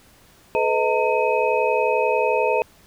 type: tone cluster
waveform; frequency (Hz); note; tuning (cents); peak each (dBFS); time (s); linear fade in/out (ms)
sine; 430.8 / 502 / 631 / 910 / 2533; A4 / B4 / D#5 / A#5 / D#7; -37 / +28 / +24 / -42 / +30; -23 / -22 / -24 / -23 / -27; 0.55-2.62; 0
effects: pink hiss -53 dBFS RMS until 2.86 s